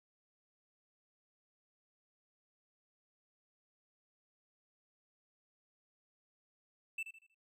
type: tone with echo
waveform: triangle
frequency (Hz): 2653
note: E7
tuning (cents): +10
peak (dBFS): -35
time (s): 6.98-7.03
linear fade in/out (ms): 5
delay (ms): 79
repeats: 4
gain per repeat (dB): -9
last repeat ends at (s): 7.346
effects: noise-tail reverb RT60 0.1 s tail -25 dB re dry